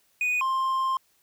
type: tone pair in turn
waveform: triangle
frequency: 2478 / 1054.3 Hz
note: D#7 / C6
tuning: -8 / +13 cents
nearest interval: octave + minor third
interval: 1479 cents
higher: first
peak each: -21 dBFS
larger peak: neither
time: 0.21-0.41 / 0.41-0.97 s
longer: second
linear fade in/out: 2 ms
effects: white hiss -66 dBFS RMS until 1.22 s